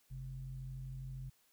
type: tone with low-pass filter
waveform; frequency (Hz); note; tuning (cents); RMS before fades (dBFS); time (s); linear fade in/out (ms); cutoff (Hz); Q
square; 43.65; F1; 0; -45; 0.1-1.3; 10; 130; 6
effects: white hiss -72 dBFS RMS until 1.52 s